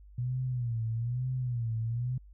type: tone with vibrato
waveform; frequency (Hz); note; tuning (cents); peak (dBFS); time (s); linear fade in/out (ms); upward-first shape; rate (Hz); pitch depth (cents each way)
sine; 120.3; B2; -45; -29; 0.18-2.18; 5; sine; 1.1; 120
effects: added 50 Hz sine -50 dBFS peak until 2.33 s